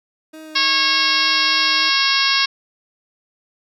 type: tone with vibrato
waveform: 30% pulse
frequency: 312.5 Hz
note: D#4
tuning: 8 cents sharp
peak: -32 dBFS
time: 0.33-1.9 s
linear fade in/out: 10 ms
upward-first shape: sine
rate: 3.4 Hz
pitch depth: 14 cents each way
type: harmonic tone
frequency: 547 Hz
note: C#5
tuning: 23 cents flat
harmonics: 2 / 3 / 4 / 5 / 6 / 7 / 8 / 9 / 10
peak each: -23 / -23 / -23 / -23 / -23 / -23 / -23 / -23 / -23 dBFS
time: 0.55-2.46 s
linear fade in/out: 10 ms
effects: none